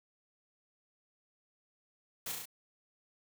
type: noise with echo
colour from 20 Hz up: white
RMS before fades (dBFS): -39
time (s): 2.26-2.32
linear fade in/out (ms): 5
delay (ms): 34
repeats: 4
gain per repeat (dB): -2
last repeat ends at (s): 2.456
effects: none